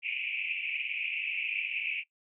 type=band-pass noise; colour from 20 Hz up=pink; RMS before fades=-34 dBFS; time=0.02-2.04 s; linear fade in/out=50 ms; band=2300 to 2700 Hz; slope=96 dB/octave; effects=noise-tail reverb RT60 0.1 s tail -19 dB re dry